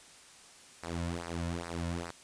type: tone with flanger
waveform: sawtooth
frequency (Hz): 85.2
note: F2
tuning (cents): -42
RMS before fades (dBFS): -37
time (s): 0.83-2.11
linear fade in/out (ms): 0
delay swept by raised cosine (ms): 0.29 to 2.59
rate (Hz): 2.4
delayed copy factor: -0.9
effects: white hiss -55 dBFS RMS until 2.23 s + resampled to 22050 Hz